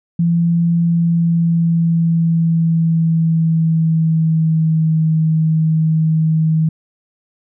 sine tone with pitch glide, 169.3 to 158.88 Hz, E3 to D#3, +46 to +37 cents, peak -11 dBFS, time 0.19-6.69 s, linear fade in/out 5 ms, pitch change -109 cents, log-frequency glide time 0.79-5 s, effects none

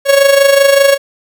45% pulse tone with amplitude modulation, 554.4 Hz, C#5, in tune, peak -3 dBFS, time 0.05-0.98 s, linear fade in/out 50 ms, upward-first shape sine, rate 25.2 Hz, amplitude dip 60%, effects none

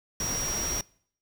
sine tone in noise, 5680 Hz, F8, 28 cents sharp, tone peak -30 dBFS, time 0.2-0.81 s, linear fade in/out 2 ms, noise pink, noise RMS -34 dBFS, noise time 0.2-0.81 s, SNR +1 dB, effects noise-tail reverb RT60 0.6 s tail -24 dB re dry

